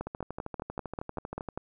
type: two click trains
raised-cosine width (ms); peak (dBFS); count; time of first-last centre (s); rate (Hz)
1; -20 / -22; 9 / 19; 0.01-1.576 / 0.07-1.487; 5.11 / 12.7
effects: none